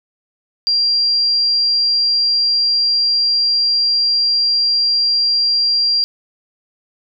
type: tone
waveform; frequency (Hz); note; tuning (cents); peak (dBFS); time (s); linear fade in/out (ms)
sine; 4755; D8; +21; -12; 0.67-6.04; 0
effects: none